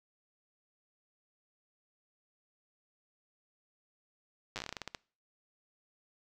slowing click train, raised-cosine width 0.2 ms, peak -21 dBFS, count 14, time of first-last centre 4.56-4.948 s, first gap 8 ms, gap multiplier 1.2, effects noise-tail reverb RT60 0.4 s tail -24 dB re dry

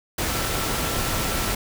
sine tone in noise, 1342 Hz, E6, 31 cents sharp, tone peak -35 dBFS, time 0.31-1.53 s, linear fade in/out 5 ms, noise pink, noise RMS -25 dBFS, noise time 0.18-1.55 s, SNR -13 dB, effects none

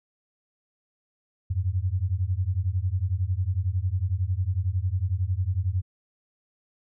sine beating tone pair, 87.31 / 98.31 Hz, F2 / G2, 0 / +5 cents, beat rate 11 Hz, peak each -26 dBFS, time 1.5-5.82 s, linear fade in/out 10 ms, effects none

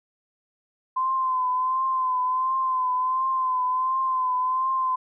sine tone with vibrato, 1030 Hz, C6, 28 cents flat, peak -21 dBFS, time 0.96-4.96 s, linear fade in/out 10 ms, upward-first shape triangle, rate 1.4 Hz, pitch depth 46 cents each way, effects none

